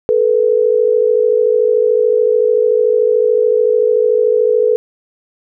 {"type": "tone pair together", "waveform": "sine", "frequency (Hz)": [434.4, 488], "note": ["A4", "B4"], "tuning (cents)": [-22, -21], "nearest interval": "major second", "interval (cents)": 201, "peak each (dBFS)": -12, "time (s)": [0.09, 4.76], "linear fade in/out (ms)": 0, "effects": []}